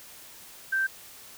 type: tone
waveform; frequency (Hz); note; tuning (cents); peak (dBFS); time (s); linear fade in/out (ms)
sine; 1564; G6; -4; -23; 0.72-0.87; 10
effects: white hiss -48 dBFS RMS until 1.37 s